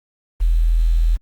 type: tone with quantisation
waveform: sine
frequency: 41.2 Hz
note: E1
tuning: in tune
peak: -12 dBFS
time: 0.4-1.17 s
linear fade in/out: 20 ms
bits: 7
effects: Opus 32 kbps